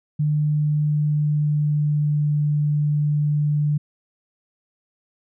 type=tone with pitch glide; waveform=sine; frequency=150 to 148.28 Hz; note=D3 to D3; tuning=+37 to +17 cents; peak=-17 dBFS; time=0.19-3.78 s; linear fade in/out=10 ms; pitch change=-20 cents; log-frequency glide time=0.53-2.37 s; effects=none